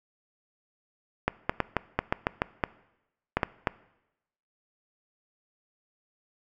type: clicks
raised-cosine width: 0.5 ms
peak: -8 dBFS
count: 12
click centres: 1.28 / 1.495 / 1.603 / 1.767 / 1.99 / 2.125 / 2.269 / 2.419 / 2.638 / 3.37 / 3.432 / 3.672 s
effects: noise-tail reverb RT60 0.9 s tail -20 dB re dry